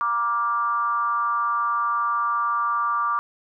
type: tone with frequency modulation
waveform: sine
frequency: 1174.7 Hz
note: D6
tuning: in tune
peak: -20 dBFS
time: 0.01-3.19 s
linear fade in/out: 0 ms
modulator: 228 Hz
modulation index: 0.63
effects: none